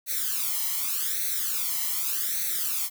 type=noise with flanger; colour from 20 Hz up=blue; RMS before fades=-28 dBFS; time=0.06-2.9 s; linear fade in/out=50 ms; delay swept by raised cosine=0.49 to 0.99 ms; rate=0.85 Hz; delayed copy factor=+0.95; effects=none